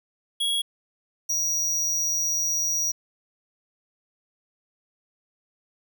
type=tone pair in turn; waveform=square; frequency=3322 / 5768 Hz; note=G#7 / F#8; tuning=0 / -45 cents; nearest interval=minor seventh; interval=955 cents; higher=second; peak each=-23 dBFS; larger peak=neither; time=0.4-0.62 / 1.29-2.92 s; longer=second; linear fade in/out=10 ms; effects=9-bit